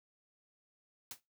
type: noise with exponential decay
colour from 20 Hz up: white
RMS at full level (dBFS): -40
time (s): 1.11-1.2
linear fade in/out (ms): 2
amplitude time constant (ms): 19
effects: noise-tail reverb RT60 0.2 s tail -17 dB re dry + high-pass 60 Hz 12 dB/octave